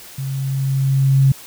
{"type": "tone with level ramp", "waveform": "sine", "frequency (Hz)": 135.3, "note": "C#3", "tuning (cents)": -42, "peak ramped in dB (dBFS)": [-22, -8], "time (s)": [0.18, 1.32], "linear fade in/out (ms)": 5, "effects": ["white hiss -39 dBFS RMS until 1.46 s"]}